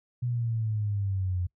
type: exponential sweep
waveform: sine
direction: down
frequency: 123.9 to 88.3 Hz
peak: -26 dBFS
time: 0.22-1.47 s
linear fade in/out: 10 ms
effects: noise-tail reverb RT60 0.1 s tail -23 dB re dry